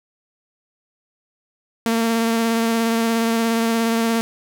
sawtooth tone with vibrato, 228.3 Hz, A#3, 36 cents flat, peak -13 dBFS, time 1.86-4.21 s, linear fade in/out 0 ms, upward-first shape sine, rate 17 Hz, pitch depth 17 cents each way, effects none

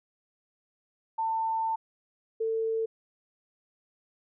sine tone pair in turn, 895 / 447.5 Hz, A5 / A4, +29 / +29 cents, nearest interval octave, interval 1200 cents, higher first, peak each -26 dBFS, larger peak neither, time 1.18-1.76 / 2.4-2.86 s, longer first, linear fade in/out 10 ms, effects none

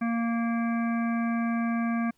harmonic tone, 231.8 Hz, A#3, 10 cents flat, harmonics 1 / 3 / 5 / 7 / 9 / 10, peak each -25 / -36 / -37 / -39 / -46 / -43 dBFS, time 0.01-2.11 s, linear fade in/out 10 ms, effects pink hiss -70 dBFS RMS until 2.17 s

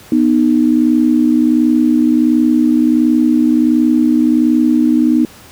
sine tone pair together, 246.1 / 307.5 Hz, B3 / D#4, -6 / -20 cents, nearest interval major third, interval 386 cents, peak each -11 dBFS, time 0.12-5.25 s, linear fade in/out 2 ms, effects pink hiss -39 dBFS RMS until 5.51 s + high-pass 60 Hz 12 dB/octave

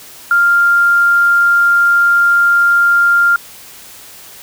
sine tone with quantisation, 1396.9 Hz, F6, in tune, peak -7 dBFS, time 0.31-3.36 s, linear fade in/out 2 ms, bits 6, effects white hiss -36 dBFS RMS until 4.42 s

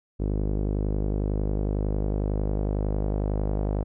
sawtooth tone with low-pass filter sweep, 51 Hz, G#1, 31 cents flat, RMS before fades -26 dBFS, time 0.19-3.84 s, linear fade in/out 20 ms, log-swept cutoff 400 to 620 Hz, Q 1.5, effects none

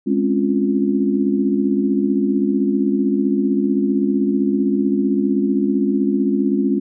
sine chord, Db major seventh, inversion second, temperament equal, 207.7 / 261.6 / 277.2 / 349.2 Hz, Ab3 / C4 / Db4 / F4, 0 / 0 / 0 / 0 cents, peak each -19 / -22 / -19 / -22 dBFS, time 0.06-6.8 s, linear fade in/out 20 ms, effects none

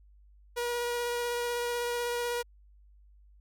sawtooth tone with vibrato, 480 Hz, B4, 49 cents flat, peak -26 dBFS, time 0.56-2.43 s, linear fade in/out 20 ms, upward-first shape triangle, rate 16 Hz, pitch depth 12 cents each way, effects added 50 Hz sine -55 dBFS peak until 3.4 s

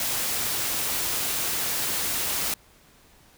white noise, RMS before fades -27 dBFS, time 0-2.54 s, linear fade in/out 2 ms, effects pink hiss -56 dBFS RMS until 3.37 s

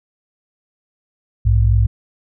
sine tone pair together, 60.5 / 105.05 Hz, B1 / G#2, -35 / +20 cents, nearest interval minor seventh, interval 955 cents, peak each -13 dBFS, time 1.45-1.87 s, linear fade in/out 10 ms, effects none

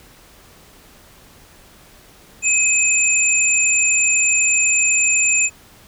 sine tone pair together, 2540 / 7184 Hz, D#7 / A8, +35 / +35 cents, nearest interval octave + tritone, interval 1800 cents, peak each -16 dBFS, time 2.42-5.5 s, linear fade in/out 50 ms, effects pink hiss -47 dBFS RMS until 5.87 s

